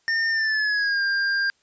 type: tone with pitch glide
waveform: square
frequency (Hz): 1815 to 1598.4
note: A#6 to G6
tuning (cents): -47 to +33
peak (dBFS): -21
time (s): 0.08-1.5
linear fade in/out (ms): 0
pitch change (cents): -220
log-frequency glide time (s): 0.3-1.03
effects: white hiss -65 dBFS RMS until 1.62 s + resampled to 16000 Hz

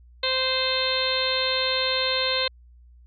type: harmonic tone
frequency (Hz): 520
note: C5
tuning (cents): -11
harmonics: 1 / 2 / 3 / 4 / 5 / 6 / 7 / 8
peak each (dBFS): -28 / -32 / -33 / -32 / -32 / -33 / -28 / -27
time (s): 0.23-2.48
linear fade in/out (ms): 5
effects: added 60 Hz sine -48 dBFS peak until 3.06 s

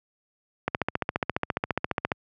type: click train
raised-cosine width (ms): 0.5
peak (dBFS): -9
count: 22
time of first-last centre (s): 0.68-2.118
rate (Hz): 14.6
effects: high-pass 80 Hz 12 dB/octave

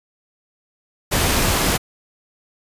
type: noise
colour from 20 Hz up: pink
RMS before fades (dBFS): -18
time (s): 1.11-1.78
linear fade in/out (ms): 20
effects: resampled to 32000 Hz

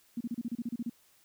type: tone bursts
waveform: sine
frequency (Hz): 236.1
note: A#3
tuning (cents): +22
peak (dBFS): -31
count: 11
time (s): 0.17-0.897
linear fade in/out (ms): 5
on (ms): 37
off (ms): 32
effects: white hiss -65 dBFS RMS until 1.24 s

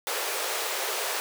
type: high-pass noise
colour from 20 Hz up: pink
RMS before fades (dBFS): -30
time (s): 0.07-1.2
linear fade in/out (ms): 0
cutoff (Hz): 400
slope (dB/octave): 48
effects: none

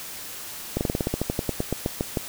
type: slowing click train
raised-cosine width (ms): 2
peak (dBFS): -10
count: 17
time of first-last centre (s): 0.77-2.172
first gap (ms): 39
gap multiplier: 1.1
effects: white hiss -37 dBFS RMS until 2.28 s

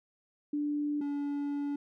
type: tone pair in turn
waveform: sine / triangle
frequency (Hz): 293.7 / 286.5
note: D4 / D4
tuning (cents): 0 / -43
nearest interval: unison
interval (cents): 43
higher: first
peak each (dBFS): -29 / -29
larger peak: neither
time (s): 0.53-1.01 / 1.01-1.76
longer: second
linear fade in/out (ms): 5
effects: none

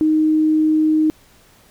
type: tone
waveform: sine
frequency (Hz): 311.1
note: D#4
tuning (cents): 0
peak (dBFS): -12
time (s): 0.01-1.1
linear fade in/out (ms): 0
effects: pink hiss -51 dBFS RMS until 1.7 s

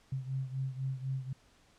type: beating tone pair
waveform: sine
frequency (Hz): 131.8 / 135.8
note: C3 / C#3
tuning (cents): +13 / -35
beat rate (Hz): 4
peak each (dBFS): -35 / -39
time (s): 0.12-1.33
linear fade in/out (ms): 5
effects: pink hiss -65 dBFS RMS until 1.78 s + low-pass 8000 Hz 12 dB/octave

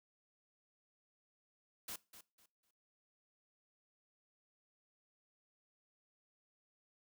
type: noise with echo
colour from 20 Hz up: white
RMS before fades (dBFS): -45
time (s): 1.88-1.96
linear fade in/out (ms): 5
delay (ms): 250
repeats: 3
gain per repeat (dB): -12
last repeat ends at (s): 2.71
effects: noise-tail reverb RT60 0.3 s tail -21 dB re dry

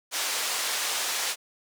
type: band-pass noise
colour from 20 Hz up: white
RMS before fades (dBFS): -29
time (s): 0.11-1.36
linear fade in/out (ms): 50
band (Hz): 560 to 7800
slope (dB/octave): 12
effects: none

